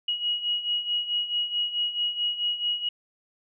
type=beating tone pair; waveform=sine; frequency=2898 / 2902.6 Hz; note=F#7 / F#7; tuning=-37 / -34 cents; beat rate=4.6 Hz; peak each=-31 / -26 dBFS; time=0.08-2.89 s; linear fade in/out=5 ms; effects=none